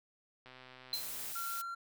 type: click train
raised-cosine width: 0.3 ms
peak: -37 dBFS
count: 111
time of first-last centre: 0.46-1.319 s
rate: 128 Hz
type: tone with exponential decay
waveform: sine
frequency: 4099 Hz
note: C8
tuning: 36 cents flat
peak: -30 dBFS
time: 0.93-1.11 s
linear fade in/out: 1 ms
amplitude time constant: 39 ms
type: noise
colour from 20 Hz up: blue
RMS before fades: -42 dBFS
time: 0.93-1.62 s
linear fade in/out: 10 ms
type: tone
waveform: triangle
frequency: 1373 Hz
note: F6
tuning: 30 cents flat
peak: -37 dBFS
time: 1.35-1.75 s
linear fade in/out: 10 ms
effects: none